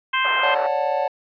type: harmonic tone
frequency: 523.3 Hz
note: C5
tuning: in tune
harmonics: 2 / 3 / 4 / 5 / 6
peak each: -22 / -24 / -25 / -26 / -27 dBFS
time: 0.13-0.55 s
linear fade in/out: 10 ms
type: band-pass noise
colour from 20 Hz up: pink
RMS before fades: -29 dBFS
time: 0.24-0.67 s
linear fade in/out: 5 ms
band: 560 to 1600 Hz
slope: 24 dB/octave
type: chord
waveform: triangle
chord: D major seventh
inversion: third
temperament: just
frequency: 550.6 / 587.3 / 734.2 / 881 Hz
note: C#5 / D5 / F#5 / A5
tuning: -12 / 0 / -14 / +2 cents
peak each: -23 dBFS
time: 0.43-1.08 s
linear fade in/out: 5 ms
effects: resampled to 11025 Hz